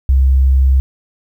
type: tone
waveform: sine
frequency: 66.3 Hz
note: C2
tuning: 23 cents sharp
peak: -7 dBFS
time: 0.09-0.8 s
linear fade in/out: 0 ms
effects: 8-bit